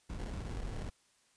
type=noise with sample-and-hold; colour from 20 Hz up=brown; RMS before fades=-40 dBFS; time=0.09-0.9 s; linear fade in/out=10 ms; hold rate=1225 Hz; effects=white hiss -70 dBFS RMS until 1.36 s + resampled to 22050 Hz